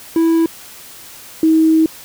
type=tone pair in turn; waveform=triangle / sine; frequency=328.7 / 319.2 Hz; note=E4 / D#4; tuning=-5 / +44 cents; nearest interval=minor second; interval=51 cents; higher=first; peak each=-8 dBFS; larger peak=neither; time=0.16-0.46 / 1.43-1.86 s; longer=second; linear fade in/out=2 ms; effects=white hiss -37 dBFS RMS until 2.04 s